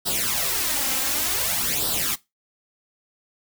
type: noise with flanger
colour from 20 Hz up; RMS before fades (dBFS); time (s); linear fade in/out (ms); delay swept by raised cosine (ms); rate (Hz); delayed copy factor
white; -24; 0.05-2.16; 20; 0.22 to 3.82; 0.55; +0.75
effects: noise-tail reverb RT60 0.2 s tail -19 dB re dry